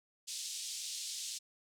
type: band-pass noise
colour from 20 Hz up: white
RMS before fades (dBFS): -42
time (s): 0.27-1.39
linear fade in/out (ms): 20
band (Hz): 3300 to 8100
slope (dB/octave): 24
effects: none